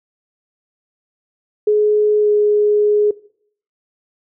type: tone with pitch glide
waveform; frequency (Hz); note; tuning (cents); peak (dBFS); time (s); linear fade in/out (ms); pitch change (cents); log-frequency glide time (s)
sine; 421.6 to 417.7; G#4 to G#4; +26 to +10; -10; 1.67-3.11; 5; -16; 2.2-2.29
effects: noise-tail reverb RT60 0.6 s tail -20 dB re dry